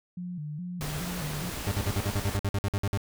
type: tone with vibrato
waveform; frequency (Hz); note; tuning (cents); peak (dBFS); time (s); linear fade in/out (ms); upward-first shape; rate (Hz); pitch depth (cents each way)
sine; 163.5; E3; -14; -33; 0.17-1.5; 5; square; 2.4; 150
type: noise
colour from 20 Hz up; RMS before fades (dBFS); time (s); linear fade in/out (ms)
pink; -36; 0.81-2.37; 0
type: tone bursts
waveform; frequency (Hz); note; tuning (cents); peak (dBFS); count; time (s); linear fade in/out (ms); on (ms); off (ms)
40% pulse; 100; G2; +35; -24; 14; 1.67-2.974; 0; 43; 54
effects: none